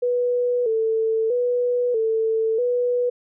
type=tone with vibrato; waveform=sine; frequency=467 Hz; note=A#4; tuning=3 cents sharp; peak=-18 dBFS; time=0.02-3.1 s; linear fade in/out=10 ms; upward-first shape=square; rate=0.78 Hz; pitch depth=83 cents each way; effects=none